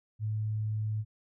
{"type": "tone", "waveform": "sine", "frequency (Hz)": 107.7, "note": "A2", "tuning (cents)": -37, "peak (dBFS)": -29, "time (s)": [0.19, 1.05], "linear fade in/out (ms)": 50, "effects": []}